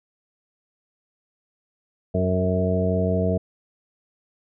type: harmonic tone with a mistuned harmonic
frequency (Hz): 92.5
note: F#2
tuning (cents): 0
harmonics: 1 / 2 / 3 / 4 / 5 / 6 / 7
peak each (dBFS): -24 / -24 / -32 / -33 / -26 / -36 / -26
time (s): 2.14-3.38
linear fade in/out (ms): 10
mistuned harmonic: 5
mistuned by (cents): -20
effects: none